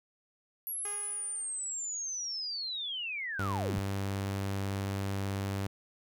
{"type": "linear sweep", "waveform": "sine", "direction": "down", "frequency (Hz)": [11460, 41.2], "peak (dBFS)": -34, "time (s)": [0.67, 3.79], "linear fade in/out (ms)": 0}
{"type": "tone with exponential decay", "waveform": "10% pulse", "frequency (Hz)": 411.5, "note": "G#4", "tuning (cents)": -16, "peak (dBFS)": -33, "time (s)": [0.85, 1.91], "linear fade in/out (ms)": 1, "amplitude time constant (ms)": 230}
{"type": "tone", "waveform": "sawtooth", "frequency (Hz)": 98.3, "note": "G2", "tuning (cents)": 5, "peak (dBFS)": -28, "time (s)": [3.39, 5.67], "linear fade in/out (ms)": 5}
{"effects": []}